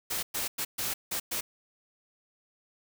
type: noise bursts at uneven times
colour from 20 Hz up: white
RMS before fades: -32 dBFS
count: 6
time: 0.1-0.23 / 0.34-0.48 / 0.58-0.65 / 0.78-0.94 / 1.11-1.2 / 1.31-1.41 s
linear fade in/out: 10 ms
effects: none